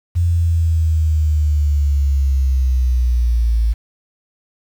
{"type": "linear sweep", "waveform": "sine", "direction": "down", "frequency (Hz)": [86.7, 55], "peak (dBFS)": -12, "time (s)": [0.15, 3.74], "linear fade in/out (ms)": 20, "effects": ["7-bit"]}